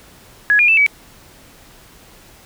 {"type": "tone with pitch steps", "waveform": "sine", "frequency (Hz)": [1678, 2423, 2644, 2280], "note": ["G#6", "D#7", "E7", "C#7"], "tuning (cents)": [17, -47, 5, 48], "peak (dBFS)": -9, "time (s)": [0.5, 0.864], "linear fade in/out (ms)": 0, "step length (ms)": 91, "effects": ["pink hiss -45 dBFS RMS until 2.45 s"]}